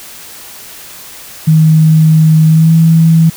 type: tone with pitch glide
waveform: sine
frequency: 157.7 to 162.88 Hz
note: D#3 to E3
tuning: +24 to -20 cents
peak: -3 dBFS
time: 1.47-3.3 s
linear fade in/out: 10 ms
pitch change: +56 cents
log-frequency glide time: 2.46-2.73 s
effects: white hiss -31 dBFS RMS until 3.36 s